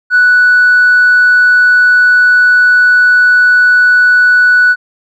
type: tone with tanh clipping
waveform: triangle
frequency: 1480 Hz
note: F#6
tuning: in tune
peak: -4 dBFS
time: 0.1-4.76 s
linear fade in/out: 50 ms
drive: 5 dB
effects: none